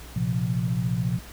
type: chord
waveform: sine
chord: Bb suspended second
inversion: none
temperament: equal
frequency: 116.54 / 130.81 / 174.61 Hz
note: Bb2 / C3 / F3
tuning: 0 / 0 / 0 cents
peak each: -27 dBFS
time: 0.16-1.19 s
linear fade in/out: 5 ms
effects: added 60 Hz sine -43 dBFS peak until 1.32 s + pink hiss -45 dBFS RMS until 1.32 s